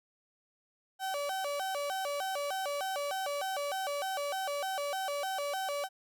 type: tone with vibrato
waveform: 35% pulse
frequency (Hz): 663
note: E5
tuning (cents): +10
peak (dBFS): -31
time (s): 0.99-5.89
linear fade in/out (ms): 50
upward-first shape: square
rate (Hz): 3.3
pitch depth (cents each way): 250
effects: none